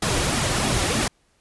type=noise with flanger; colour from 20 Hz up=pink; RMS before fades=-22 dBFS; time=0.02-1.08 s; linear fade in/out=5 ms; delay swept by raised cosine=1.9 to 4.8 ms; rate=3.1 Hz; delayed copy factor=-0.6; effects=pink hiss -64 dBFS RMS until 1.4 s + resampled to 24000 Hz